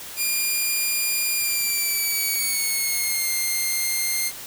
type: tone with pitch glide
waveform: 5% pulse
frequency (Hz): 2409 to 2109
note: D7 to C7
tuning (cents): +43 to +13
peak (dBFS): -12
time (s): 0.16-4.32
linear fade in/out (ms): 50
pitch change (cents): -230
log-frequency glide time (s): 1.37-3.32
effects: white hiss -37 dBFS RMS until 4.46 s